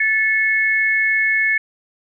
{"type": "tone pair together", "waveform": "sine", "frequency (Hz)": [1747, 2190], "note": ["A6", "C#7"], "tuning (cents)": [-13, -22], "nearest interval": "major third", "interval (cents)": 391, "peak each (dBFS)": -17, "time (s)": [0, 1.58], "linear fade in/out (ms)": 5, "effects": []}